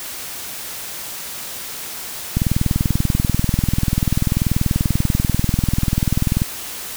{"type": "click train", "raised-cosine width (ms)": 5, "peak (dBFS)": -4, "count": 84, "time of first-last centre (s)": [2.37, 6.419], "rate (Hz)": 20.5, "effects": ["white hiss -30 dBFS RMS until 6.96 s"]}